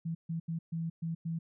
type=tone bursts at uneven times; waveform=sine; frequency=164.81 Hz; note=E3; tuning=in tune; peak=-32 dBFS; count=6; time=0.05-0.15 / 0.29-0.4 / 0.48-0.59 / 0.72-0.9 / 1.02-1.15 / 1.25-1.39 s; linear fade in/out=10 ms; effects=none